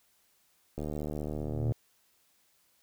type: click train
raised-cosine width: 2 ms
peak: -23 dBFS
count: 72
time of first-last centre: 0.78-1.722 s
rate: 75.4 Hz
type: tone with exponential growth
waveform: sine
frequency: 116.7 Hz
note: A#2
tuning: 2 cents sharp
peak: -24 dBFS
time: 1.12-1.72 s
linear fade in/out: 0 ms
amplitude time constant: 130 ms
effects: white hiss -69 dBFS RMS until 2.82 s